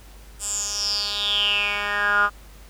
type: tone with band-pass filter sweep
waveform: 10% pulse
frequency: 204.8 Hz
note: G#3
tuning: 24 cents flat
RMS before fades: -23 dBFS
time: 0.39-2.3 s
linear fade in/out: 50 ms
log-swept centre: 8400 to 1300 Hz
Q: 8.7
effects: added 50 Hz sine -43 dBFS peak until 2.69 s + pink hiss -50 dBFS RMS until 2.69 s